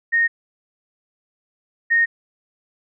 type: tone pair in turn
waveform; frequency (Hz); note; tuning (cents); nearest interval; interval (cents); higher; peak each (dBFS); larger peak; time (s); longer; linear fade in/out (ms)
sine; 1852 / 1852; A#6 / A#6; -12 / -12; unison; 0; neither; -14 / -13; second; 0.12-0.28 / 1.9-2.06; neither; 20
effects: none